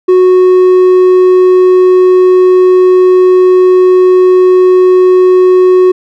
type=tone with hard clipping; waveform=sine; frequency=367.8 Hz; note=F#4; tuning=10 cents flat; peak=-3 dBFS; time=0.08-5.92 s; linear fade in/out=10 ms; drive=3 dB; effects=none